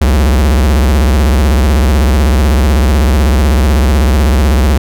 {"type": "tone with vibrato", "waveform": "square", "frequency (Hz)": 68.5, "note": "C#2", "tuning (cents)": -20, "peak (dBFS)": -7, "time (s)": [0.01, 4.78], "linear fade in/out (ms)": 5, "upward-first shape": "sine", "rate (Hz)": 16, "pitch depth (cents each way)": 240, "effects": []}